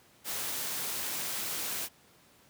white noise, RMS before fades -35 dBFS, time 0.24-1.89 s, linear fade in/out 50 ms, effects pink hiss -61 dBFS RMS until 2.49 s + high-pass 100 Hz 12 dB/octave

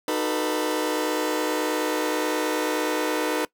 sawtooth chord, B dominant seventh, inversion first, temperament just, 308.7 / 370.4 / 444.5 / 493.9 Hz, D#4 / F#4 / A4 / B4, -14 / +2 / +18 / 0 cents, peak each -23 / -28 / -25 / -24 dBFS, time 0.08-3.45 s, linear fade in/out 2 ms, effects noise-tail reverb RT60 0.1 s tail -21 dB re dry

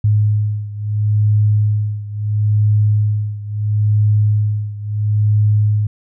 sine beating tone pair, 105.1 / 105.84 Hz, G#2 / G#2, +21 / +33 cents, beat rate 0.74 Hz, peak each -14 / -17 dBFS, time 0.04-5.87 s, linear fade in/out 5 ms, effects none

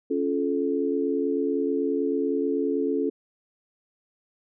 sine chord, Db augmented, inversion none, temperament just, 277.2 / 346.5 / 433.1 Hz, Db4 / F4 / A4, 0 / -14 / -27 cents, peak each -26 / -29 / -26 dBFS, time 0.1-3.1 s, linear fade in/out 10 ms, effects none

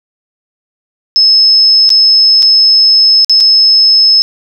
sine tone with dropouts, 5200 Hz, E8, 24 cents flat, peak -3 dBFS, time 1.16-4.22 s, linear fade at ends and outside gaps 0 ms, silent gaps 1.892-1.903 / 2.423-2.428 / 3.246-3.296 / 3.403-3.407 s, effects none

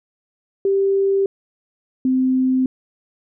sine tone pair in turn, 392 / 258.8 Hz, G4 / C4, 0 / -19 cents, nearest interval perfect fifth, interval 719 cents, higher first, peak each -14 dBFS, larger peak neither, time 0.65-1.26 / 2.05-2.66 s, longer neither, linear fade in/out 2 ms, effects none

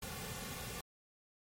pink noise with comb filter, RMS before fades -44 dBFS, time 0.02-0.81 s, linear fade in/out 5 ms, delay 3.1 ms, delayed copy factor -0.85, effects MP3 64 kbps

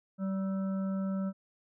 harmonic tone with a mistuned harmonic, 192.7 Hz, G3, 29 cents flat, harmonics 1 / 3 / 5 / 7 / 8, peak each -30 / -42 / -56 / -48 / -60 dBFS, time 0.18-1.33 s, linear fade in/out 50 ms, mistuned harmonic 7, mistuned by -38 cents, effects none

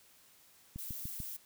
click train, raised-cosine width 5 ms, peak -30 dBFS, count 4, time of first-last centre 0.76-1.202 s, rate 6.78 Hz
violet noise, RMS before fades -43 dBFS, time 0.78-1.37 s, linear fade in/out 10 ms
effects white hiss -63 dBFS RMS until 1.45 s

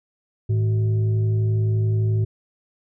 sine tone with frequency modulation, 107.7 Hz, A2, 37 cents flat, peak -17 dBFS, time 0.49-2.25 s, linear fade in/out 10 ms, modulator 267 Hz, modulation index 0.36, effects none

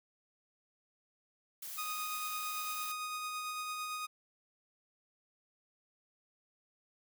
blue noise, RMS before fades -44 dBFS, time 1.62-2.92 s, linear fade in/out 5 ms
sawtooth tone with tremolo, 1243 Hz, D#6, 2 cents flat, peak -33 dBFS, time 1.77-4.07 s, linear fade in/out 20 ms, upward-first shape sine, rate 8.9 Hz, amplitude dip 25%
effects none

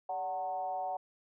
sine tone with frequency modulation, 743 Hz, F#5, 7 cents sharp, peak -33 dBFS, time 0.09-0.97 s, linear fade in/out 5 ms, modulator 170 Hz, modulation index 0.77, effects none

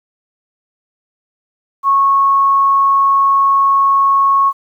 sine tone, 1100 Hz, C#6, 14 cents flat, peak -8 dBFS, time 1.83-4.53 s, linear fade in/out 50 ms, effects 8-bit

